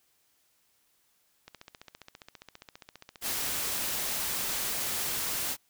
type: click train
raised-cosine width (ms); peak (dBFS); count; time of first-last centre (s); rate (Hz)
0.2; -28; 38; 1.48-3.963; 14.9
type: noise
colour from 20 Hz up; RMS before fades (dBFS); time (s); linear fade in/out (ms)
white; -32; 3.21-5.57; 50
effects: white hiss -70 dBFS RMS until 5.69 s